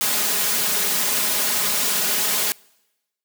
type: noise with comb filter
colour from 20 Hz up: white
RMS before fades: -21 dBFS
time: 0.01-2.52 s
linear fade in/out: 0 ms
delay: 4.8 ms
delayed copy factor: +0.75
effects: noise-tail reverb RT60 1.0 s tail -26 dB re dry + high-pass 150 Hz 12 dB/octave